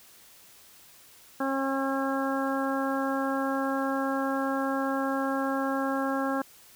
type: harmonic tone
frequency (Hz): 270.5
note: C#4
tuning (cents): -42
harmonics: 1 / 2 / 3 / 4 / 5 / 6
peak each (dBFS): -29 / -32 / -34 / -35 / -36 / -37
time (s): 1.4-6.42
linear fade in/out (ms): 5
effects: white hiss -54 dBFS RMS until 6.75 s